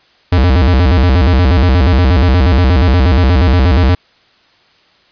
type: tone with vibrato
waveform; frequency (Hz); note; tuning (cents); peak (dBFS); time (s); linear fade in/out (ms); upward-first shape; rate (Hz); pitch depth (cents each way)
square; 76; D#2; -40; -7; 0.32-3.95; 5; square; 8.4; 280
effects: white hiss -50 dBFS RMS until 5.11 s + resampled to 11025 Hz